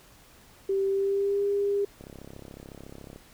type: tone with pitch glide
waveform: sine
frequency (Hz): 390 to 402.8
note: G4 to G4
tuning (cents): -9 to +47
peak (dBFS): -23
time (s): 0.69-1.85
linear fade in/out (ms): 5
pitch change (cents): +56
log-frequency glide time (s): 0.88-1.43
type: click train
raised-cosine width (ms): 2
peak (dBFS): -30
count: 40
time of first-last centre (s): 2.01-3.16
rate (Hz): 33.9
effects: pink hiss -55 dBFS RMS until 3.33 s